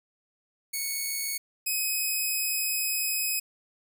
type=tone pair in turn; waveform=5% pulse; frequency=2217 / 2534 Hz; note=C#7 / D#7; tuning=0 / +31 cents; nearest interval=major second; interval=231 cents; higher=second; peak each=-19 / -17 dBFS; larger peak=second; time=0.73-1.38 / 1.66-3.4 s; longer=second; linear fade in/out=10 ms; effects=none